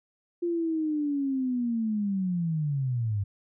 sine linear sweep, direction down, 349.2 to 96.8 Hz, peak -25 dBFS, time 0.42-3.24 s, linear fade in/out 10 ms, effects none

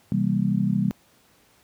sine chord, C dominant seventh, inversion none, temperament just, 130.81 / 163.52 / 196.22 / 235.5 Hz, C3 / E3 / G3 / Bb3, 0 / -14 / +2 / +18 cents, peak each -27 / -26 / -22 / -28 dBFS, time 0.12-0.91 s, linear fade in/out 0 ms, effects pink hiss -59 dBFS RMS until 1.63 s + high-pass 80 Hz 12 dB/octave

